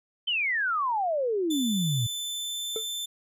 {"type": "exponential sweep", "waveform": "sine", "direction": "down", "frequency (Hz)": [3136, 110], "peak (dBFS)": -24, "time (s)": [0.27, 2.07], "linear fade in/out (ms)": 10}
{"type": "tone with pitch glide", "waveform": "sawtooth", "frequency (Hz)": [3520, 3542], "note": ["A7", "A7"], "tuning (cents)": [0, 11], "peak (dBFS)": -28, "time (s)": [1.5, 3.06], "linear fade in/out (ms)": 10, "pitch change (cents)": 11, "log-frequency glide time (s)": [2.07, 2.75]}
{"type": "tone with exponential decay", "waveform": "triangle", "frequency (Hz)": 441.5, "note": "A4", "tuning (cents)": 6, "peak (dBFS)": -24, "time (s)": [2.76, 2.87], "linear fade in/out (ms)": 1, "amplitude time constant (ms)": 22}
{"effects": []}